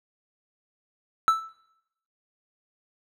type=tone with exponential decay; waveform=triangle; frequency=1318.5 Hz; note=E6; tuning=in tune; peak=-11 dBFS; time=1.28-1.49 s; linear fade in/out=0 ms; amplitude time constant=44 ms; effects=noise-tail reverb RT60 0.8 s tail -20 dB re dry